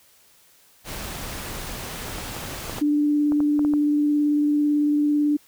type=noise; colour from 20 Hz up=pink; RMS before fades=-33 dBFS; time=0.84-2.83 s; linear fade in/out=50 ms
type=clicks; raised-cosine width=1 ms; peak=-19 dBFS; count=11; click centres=2.083 / 2.184 / 2.365 / 2.438 / 2.696 / 2.784 / 3.321 / 3.404 / 3.593 / 3.649 / 3.737 s
type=tone with vibrato; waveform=sine; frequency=294.8 Hz; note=D4; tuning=7 cents sharp; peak=-17 dBFS; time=2.81-5.37 s; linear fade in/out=10 ms; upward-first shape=square; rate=18 Hz; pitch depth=8 cents each way
effects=white hiss -56 dBFS RMS until 5.47 s